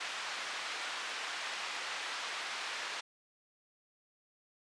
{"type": "band-pass noise", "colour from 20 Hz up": "pink", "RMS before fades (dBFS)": -40, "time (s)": [0, 3.01], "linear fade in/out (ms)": 10, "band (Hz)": [1100, 4400], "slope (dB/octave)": 12, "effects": ["resampled to 22050 Hz"]}